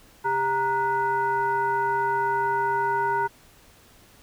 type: tone with frequency modulation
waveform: sine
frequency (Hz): 932.3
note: A#5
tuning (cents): 0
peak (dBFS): -21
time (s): 0.24-3.28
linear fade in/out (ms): 20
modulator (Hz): 532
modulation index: 0.84
effects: pink hiss -54 dBFS RMS until 4.22 s